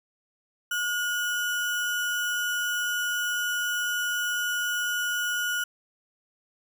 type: tone with sample-and-hold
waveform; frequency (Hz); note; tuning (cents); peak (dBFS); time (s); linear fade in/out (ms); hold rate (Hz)
sine; 1442; F#6; -45; -25; 0.71-5.64; 5; 4410
effects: none